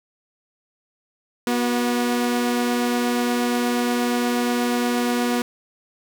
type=tone pair together; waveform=sawtooth; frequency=242.2 / 367.5 Hz; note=B3 / F#4; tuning=-34 / -12 cents; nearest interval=perfect fifth; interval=722 cents; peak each=-16 / -24 dBFS; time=1.47-5.42 s; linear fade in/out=2 ms; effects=none